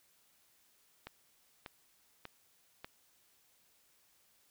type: click train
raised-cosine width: 0.3 ms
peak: -28 dBFS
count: 4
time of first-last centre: 1.07-2.845 s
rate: 1.69 Hz
effects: white hiss -70 dBFS RMS until 4.5 s